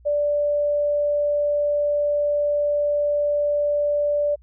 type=tone; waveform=sine; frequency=585 Hz; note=D5; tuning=7 cents flat; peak=-18 dBFS; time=0.05-4.36 s; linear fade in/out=20 ms; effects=added 60 Hz sine -48 dBFS peak until 4.42 s

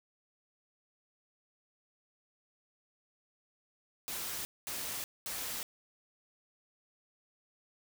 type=noise bursts; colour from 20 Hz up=white; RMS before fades=-39 dBFS; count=3; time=4.08-5.63 s; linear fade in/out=0 ms; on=370 ms; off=220 ms; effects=none

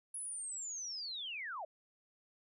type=linear sweep; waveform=sine; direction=down; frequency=10548 to 573 Hz; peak=-40 dBFS; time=0.14-1.65 s; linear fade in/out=5 ms; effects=none

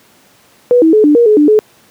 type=tone with pitch steps; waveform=sine; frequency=489.9 / 322.2 / 429 / 296.5 / 473.2 / 425.2 / 297 / 427.4 Hz; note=B4 / E4 / A4 / D4 / A#4 / G#4 / D4 / G#4; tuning=-14 / -39 / -44 / +17 / +26 / +41 / +20 / +50 cents; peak=-4 dBFS; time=0.71-1.59 s; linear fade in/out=0 ms; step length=110 ms; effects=pink hiss -47 dBFS RMS until 1.9 s + high-pass 150 Hz 12 dB/octave

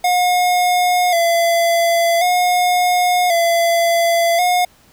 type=tone with vibrato; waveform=square; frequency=698.5 Hz; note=F5; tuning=in tune; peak=-13 dBFS; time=0.04-4.65 s; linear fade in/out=5 ms; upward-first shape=square; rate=0.46 Hz; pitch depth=52 cents each way; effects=pink hiss -51 dBFS RMS until 4.92 s

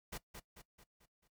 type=noise with echo; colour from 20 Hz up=pink; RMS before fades=-44 dBFS; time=0.12-0.18 s; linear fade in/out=10 ms; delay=220 ms; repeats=5; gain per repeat=-6 dB; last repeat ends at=1.28 s; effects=noise-tail reverb RT60 0.1 s tail -17 dB re dry

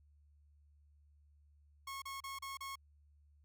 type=tone bursts; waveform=sawtooth; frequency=1092 Hz; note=C#6; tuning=26 cents flat; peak=-39 dBFS; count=5; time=1.87-2.756 s; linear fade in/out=5 ms; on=150 ms; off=34 ms; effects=added 73 Hz sine -64 dBFS peak until 3.44 s

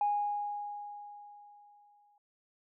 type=tone with exponential decay; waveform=sine; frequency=824 Hz; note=G#5; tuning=14 cents flat; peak=-25 dBFS; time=0.01-2.18 s; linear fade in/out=2 ms; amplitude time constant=470 ms; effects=tanh soft clip ceiling -21 dBFS

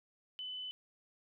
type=tone; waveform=sine; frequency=3012 Hz; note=F#7; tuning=30 cents sharp; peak=-40 dBFS; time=0.39-0.71 s; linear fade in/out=0 ms; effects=none

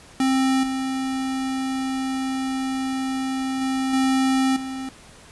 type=tone with level steps; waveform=square; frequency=264.2 Hz; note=C4; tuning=17 cents sharp; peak=-18 / -24 / -22 / -18 / -29 dBFS; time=0.2-4.89 s; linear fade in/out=2 ms; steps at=0.63 / 3.61 / 3.93 / 4.56 s; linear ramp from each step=5 ms; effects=pink hiss -47 dBFS RMS until 5.31 s + resampled to 24000 Hz

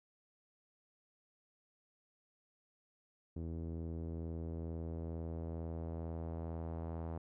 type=tone with low-pass filter sweep; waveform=sawtooth; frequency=82.2 Hz; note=E2; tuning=4 cents flat; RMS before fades=-42 dBFS; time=3.36-7.18 s; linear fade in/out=5 ms; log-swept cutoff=350 to 820 Hz; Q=1.4; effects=none

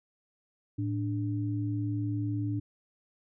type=tone pair together; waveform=sine; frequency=110.01 / 293.7 Hz; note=A2 / D4; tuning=0 / 0 cents; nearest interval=octave + perfect fourth; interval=1700 cents; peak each=-30 / -33 dBFS; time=0.78-2.6 s; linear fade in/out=10 ms; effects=none

